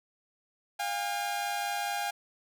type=tone pair together; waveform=sawtooth; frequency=705 / 809.6 Hz; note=F5 / G#5; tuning=+16 / -44 cents; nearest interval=major second; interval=240 cents; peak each=-32 / -28 dBFS; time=0.79-2.11 s; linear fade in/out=10 ms; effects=none